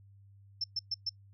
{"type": "tone bursts", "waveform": "sine", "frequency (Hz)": 5330, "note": "E8", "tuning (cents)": 18, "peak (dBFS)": -30, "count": 4, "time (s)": [0.61, 1.094], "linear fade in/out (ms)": 5, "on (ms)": 31, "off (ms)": 120, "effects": ["noise-tail reverb RT60 0.1 s tail -25 dB re dry", "added 99 Hz sine -55 dBFS peak until 1.33 s"]}